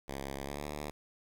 5% pulse tone with pitch glide, 68.7 to 74.06 Hz, C#2 to D2, -15 to +15 cents, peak -27 dBFS, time 0.08-0.91 s, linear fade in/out 5 ms, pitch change +130 cents, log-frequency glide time 0.41-0.66 s, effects 11-bit

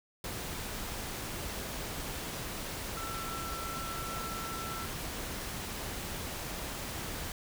sine tone in noise, 1338 Hz, E6, 25 cents sharp, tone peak -40 dBFS, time 2.97-4.85 s, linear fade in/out 2 ms, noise pink, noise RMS -39 dBFS, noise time 0.24-7.32 s, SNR -4 dB, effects none

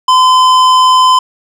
sine tone with hard clipping, 1022 Hz, C6, 41 cents flat, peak -6 dBFS, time 0.08-1.19 s, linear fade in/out 5 ms, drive 12 dB, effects none

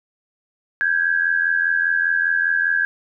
sine tone pair together, 1576.2 / 1661.2 Hz, G6 / G#6, +9 / 0 cents, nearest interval minor second, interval 91 cents, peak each -19 dBFS, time 0.81-2.85 s, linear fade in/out 0 ms, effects none

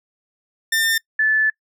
sawtooth / sine tone pair in turn, 1801 / 1741.7 Hz, A6 / A6, +40 / -18 cents, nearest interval minor second, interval 58 cents, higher first, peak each -13 / -14 dBFS, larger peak first, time 0.72-0.98 / 1.19-1.5 s, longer second, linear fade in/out 5 ms, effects noise-tail reverb RT60 0.1 s tail -25 dB re dry

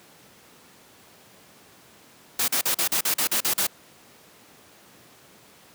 white noise bursts, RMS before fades -23 dBFS, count 10, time 2.39-3.669 s, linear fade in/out 5 ms, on 91 ms, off 41 ms, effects pink hiss -52 dBFS RMS until 5.74 s + high-pass 150 Hz 12 dB/octave

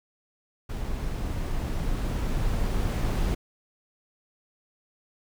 brown noise with level ramp, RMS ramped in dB -31 to -24 dBFS, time 0.69-3.35 s, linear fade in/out 10 ms, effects none

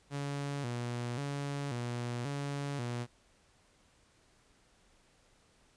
sawtooth tone with vibrato, 130.81 Hz, C3, in tune, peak -31 dBFS, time 0.1-3.07 s, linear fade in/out 50 ms, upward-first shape square, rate 0.93 Hz, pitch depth 140 cents each way, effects pink hiss -67 dBFS RMS until 5.76 s + resampled to 22050 Hz

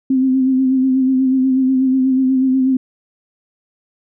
sine tone with vibrato, 261.6 Hz, C4, in tune, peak -11 dBFS, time 0.1-2.77 s, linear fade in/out 5 ms, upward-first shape sine, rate 8.2 Hz, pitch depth 33 cents each way, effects none

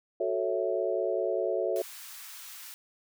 sine chord, F# minor seventh, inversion none, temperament equal, 370 / 440 / 554.4 / 659.3 Hz, F#4 / A4 / C#5 / E5, 0 / 0 / 0 / 0 cents, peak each -32 dBFS, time 0.2-1.82 s, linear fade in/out 5 ms
white high-pass noise, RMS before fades -45 dBFS, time 1.76-2.74 s, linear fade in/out 0 ms, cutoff 960 Hz, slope 24 dB/octave
effects none

